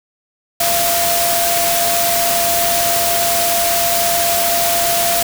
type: tone in noise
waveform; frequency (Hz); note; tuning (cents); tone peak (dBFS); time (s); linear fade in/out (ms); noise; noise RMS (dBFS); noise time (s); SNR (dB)
sine; 687; F5; -29; -17; 0.6-5.23; 5; white; -17; 0.6-5.23; -3
effects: none